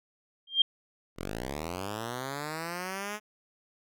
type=tone with exponential growth; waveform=sine; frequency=3192 Hz; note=G7; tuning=31 cents sharp; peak=-15 dBFS; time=0.47-0.62 s; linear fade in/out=5 ms; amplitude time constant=31 ms
type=linear sweep; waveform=5% pulse; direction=up; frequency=39.39 to 214.1 Hz; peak=-23 dBFS; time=1.16-3.2 s; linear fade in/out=50 ms
effects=none